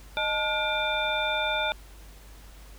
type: tone cluster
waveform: sine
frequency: 617 / 872 / 1434 / 2376 / 3568 Hz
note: D#5 / A5 / F6 / D7 / A7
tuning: -15 / -16 / +45 / +20 / +23 cents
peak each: -31 dBFS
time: 0.17-1.72 s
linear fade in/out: 0 ms
effects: added 50 Hz sine -46 dBFS peak until 2.78 s + pink hiss -53 dBFS RMS until 2.78 s